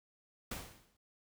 pink noise with exponential decay, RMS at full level -39 dBFS, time 0.51-0.97 s, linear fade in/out 5 ms, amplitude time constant 100 ms, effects none

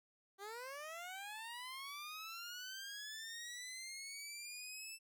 15% pulse linear sweep, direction up, 382.6 to 2657 Hz, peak -40 dBFS, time 0.38-4.99 s, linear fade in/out 50 ms, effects none

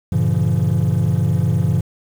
triangle chord, G diminished seventh, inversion none, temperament just, 98 / 117.6 / 141.12 / 169.34 Hz, G2 / Bb2 / Db3 / Fb3, 0 / +16 / +31 / +47 cents, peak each -17 dBFS, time 0.12-1.81 s, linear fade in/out 5 ms, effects tanh soft clip ceiling -7 dBFS + 7-bit

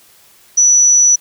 sine tone, 5920 Hz, F#8, in tune, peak -6 dBFS, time 0.57-1.16 s, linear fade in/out 10 ms, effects white hiss -47 dBFS RMS until 1.2 s

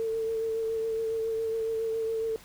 sine tone with vibrato, 448.3 Hz, A4, 32 cents sharp, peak -27 dBFS, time 0-2.36 s, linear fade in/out 0 ms, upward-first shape sine, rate 7.2 Hz, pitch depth 19 cents each way, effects pink hiss -52 dBFS RMS until 2.44 s

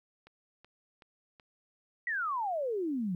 click train, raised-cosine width 0.3 ms, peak -38 dBFS, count 4, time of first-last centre 0.27-1.398 s, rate 2.66 Hz
sine exponential sweep, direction down, 1975.5 to 170.4 Hz, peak -30 dBFS, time 2.07-3.15 s, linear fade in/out 2 ms
effects 12-bit

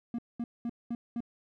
triangle tone bursts, 235.7 Hz, A#3, 19 cents sharp, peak -29 dBFS, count 5, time 0.14-1.205 s, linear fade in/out 2 ms, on 45 ms, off 210 ms, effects none

